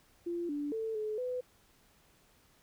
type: tone with pitch steps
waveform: sine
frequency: 344.5 / 291 / 445 / 428.7 / 501 Hz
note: F4 / D4 / A4 / A4 / B4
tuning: -24 / -16 / +20 / -45 / +25 cents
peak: -33 dBFS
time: 0.26-1.41 s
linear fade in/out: 10 ms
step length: 230 ms
effects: pink hiss -66 dBFS RMS until 2.62 s